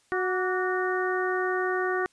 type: harmonic tone with a mistuned harmonic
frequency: 368 Hz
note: F#4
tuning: 9 cents flat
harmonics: 1 / 2 / 3 / 4 / 5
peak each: -27 / -33 / -33 / -32 / -33 dBFS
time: 0.12-2.06 s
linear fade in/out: 0 ms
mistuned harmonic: 3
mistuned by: +70 cents
effects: white hiss -65 dBFS RMS until 2.12 s + resampled to 22050 Hz